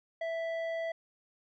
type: tone with low-pass filter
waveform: square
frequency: 659.3 Hz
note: E5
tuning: in tune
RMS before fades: -35 dBFS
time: 0.21-0.92 s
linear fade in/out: 5 ms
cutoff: 2000 Hz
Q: 1.1
effects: none